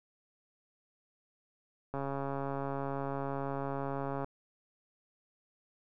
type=click train; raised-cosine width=1 ms; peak=-23 dBFS; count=319; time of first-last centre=1.94-4.244 s; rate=138 Hz; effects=none